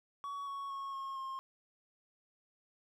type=tone with pitch steps; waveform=triangle; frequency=1126 / 1111.1 / 1096.5 / 1082 / 1067.7 Hz; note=C#6 / C#6 / C#6 / C#6 / C6; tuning=+27 / +4 / -19 / -42 / +35 cents; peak=-37 dBFS; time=0.24-1.39 s; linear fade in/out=0 ms; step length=230 ms; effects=none

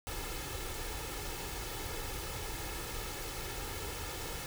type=noise with comb filter; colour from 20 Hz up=pink; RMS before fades=-40 dBFS; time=0.07-4.46 s; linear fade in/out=0 ms; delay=2.3 ms; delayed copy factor=+0.6; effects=none

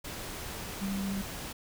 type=tone in noise; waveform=sine; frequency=196 Hz; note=G3; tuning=in tune; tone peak=-31 dBFS; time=0.81-1.22 s; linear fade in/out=10 ms; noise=pink; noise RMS=-40 dBFS; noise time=0.04-1.53 s; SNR=+6 dB; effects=none

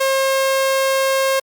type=tone; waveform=sawtooth; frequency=536 Hz; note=C5; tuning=42 cents sharp; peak=-11 dBFS; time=0-1.4 s; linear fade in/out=10 ms; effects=Opus 48 kbps

